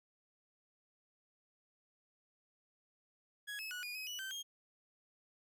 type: tone with pitch steps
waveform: 30% pulse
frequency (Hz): 1668 / 2588 / 1466 / 2443 / 2537 / 2947 / 1550 / 3232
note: G#6 / E7 / F#6 / D#7 / D#7 / F#7 / G6 / G#7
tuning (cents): +7 / -32 / -16 / -32 / +33 / -8 / -20 / -48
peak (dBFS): -39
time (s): 3.47-4.43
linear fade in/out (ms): 20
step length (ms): 120
effects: none